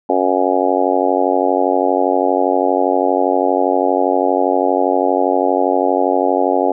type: harmonic tone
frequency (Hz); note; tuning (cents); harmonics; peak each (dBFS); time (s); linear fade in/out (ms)
92.5; F#2; 0; 3 / 4 / 5 / 6 / 7 / 8 / 9; -20 / -20 / -20 / -20 / -20 / -20 / -20; 0.09-6.72; 5
effects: none